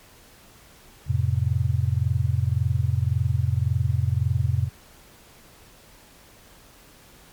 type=chord; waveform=sine; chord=F major; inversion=none; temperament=just; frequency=87.31 / 109.13 / 130.96 Hz; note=F2 / A2 / C3; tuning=0 / -14 / +2 cents; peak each=-24 dBFS; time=1.06-4.7 s; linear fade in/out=50 ms; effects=pink hiss -51 dBFS RMS until 7.32 s + MP3 96 kbps